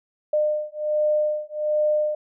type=beating tone pair; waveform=sine; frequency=604 / 605.3 Hz; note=D5 / D#5; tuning=+48 / -48 cents; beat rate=1.3 Hz; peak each=-23 dBFS; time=0.33-2.15 s; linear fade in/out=5 ms; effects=none